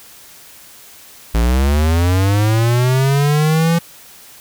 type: linear sweep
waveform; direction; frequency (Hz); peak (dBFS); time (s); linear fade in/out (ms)
square; up; 54.4 to 170; -12; 1.34-3.79; 10
effects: white hiss -41 dBFS RMS until 4.4 s